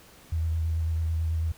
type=tone with vibrato; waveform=sine; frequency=81.1 Hz; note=E2; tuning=28 cents flat; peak=-24 dBFS; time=0.32-1.52 s; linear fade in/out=5 ms; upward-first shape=sine; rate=9.1 Hz; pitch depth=25 cents each way; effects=pink hiss -53 dBFS RMS until 1.57 s